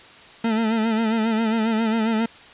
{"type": "tone with vibrato", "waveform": "40% pulse", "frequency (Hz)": 223.1, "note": "A3", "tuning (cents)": 24, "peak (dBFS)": -18, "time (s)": [0.44, 2.26], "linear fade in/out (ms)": 5, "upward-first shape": "sine", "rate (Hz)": 7.4, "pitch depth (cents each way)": 60, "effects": ["white hiss -45 dBFS RMS until 2.53 s", "resampled to 8000 Hz"]}